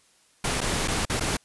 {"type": "noise with dropouts", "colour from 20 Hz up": "pink", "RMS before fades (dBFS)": -26, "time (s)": [0.44, 1.37], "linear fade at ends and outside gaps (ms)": 5, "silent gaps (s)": [[0.607, 0.613], [0.877, 0.881], [1.053, 1.097], [1.198, 1.207]], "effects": ["white hiss -61 dBFS RMS until 1.44 s", "resampled to 24000 Hz"]}